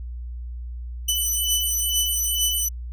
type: beating tone pair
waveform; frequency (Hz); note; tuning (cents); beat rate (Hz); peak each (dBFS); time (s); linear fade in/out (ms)
10% pulse; 2989 / 2991.2; F#7 / F#7; +17 / +18; 2.2; -15; 1.08-2.69; 10
effects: added 60 Hz sine -30 dBFS peak until 2.92 s + resampled to 32000 Hz